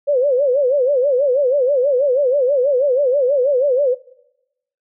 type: tone with vibrato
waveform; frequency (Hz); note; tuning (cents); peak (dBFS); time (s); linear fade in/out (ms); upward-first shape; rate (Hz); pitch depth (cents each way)
sine; 536; C5; +42; -12; 0.07-3.95; 20; sine; 6.2; 160
effects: noise-tail reverb RT60 0.9 s tail -21 dB re dry